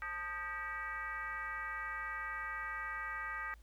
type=tone with frequency modulation; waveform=sine; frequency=1581 Hz; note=G6; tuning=14 cents sharp; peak=-38 dBFS; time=0.02-3.54 s; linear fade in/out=0 ms; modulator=349 Hz; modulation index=1.5; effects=added 55 Hz sine -55 dBFS peak until 3.62 s + pink hiss -70 dBFS RMS until 3.62 s